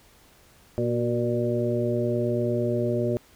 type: harmonic tone with a mistuned harmonic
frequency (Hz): 118.8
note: A#2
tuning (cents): +33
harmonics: 1 / 2 / 3 / 4 / 5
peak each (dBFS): -28 / -29 / -27 / -32 / -29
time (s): 0.78-3.17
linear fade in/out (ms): 0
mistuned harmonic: 3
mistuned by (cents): +45
effects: pink hiss -56 dBFS RMS until 3.35 s